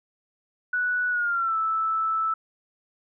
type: tone with pitch glide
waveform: sine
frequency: 1476 to 1315 Hz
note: F#6 to E6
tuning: -5 to -5 cents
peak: -22 dBFS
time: 0.73-2.34 s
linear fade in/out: 5 ms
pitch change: -200 cents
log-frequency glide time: 1.1-1.56 s
effects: none